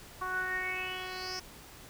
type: tone with low-pass filter sweep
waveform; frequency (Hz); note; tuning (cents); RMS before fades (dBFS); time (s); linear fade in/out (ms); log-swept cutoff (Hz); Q
10% pulse; 370; F#4; 0; -36; 0.21-1.4; 10; 1200 to 5600; 7.9
effects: pink hiss -51 dBFS RMS until 1.89 s